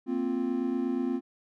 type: chord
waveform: triangle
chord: Bb suspended second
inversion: none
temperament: equal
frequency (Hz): 233.1 / 261.6 / 349.2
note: Bb3 / C4 / F4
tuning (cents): 0 / 0 / 0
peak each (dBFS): -31 / -27 / -31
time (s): 0.06-1.21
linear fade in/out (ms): 50
effects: none